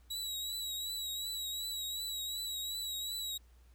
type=tone with vibrato; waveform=sawtooth; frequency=3880 Hz; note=B7; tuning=31 cents flat; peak=-34 dBFS; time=0.1-3.38 s; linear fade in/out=10 ms; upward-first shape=triangle; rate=2.7 Hz; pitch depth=49 cents each way; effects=added 60 Hz sine -58 dBFS peak until 3.74 s + pink hiss -71 dBFS RMS until 3.74 s